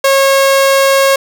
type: tone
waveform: sawtooth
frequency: 545 Hz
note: C#5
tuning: 29 cents flat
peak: -3 dBFS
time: 0.04-1.16 s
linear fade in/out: 5 ms
effects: none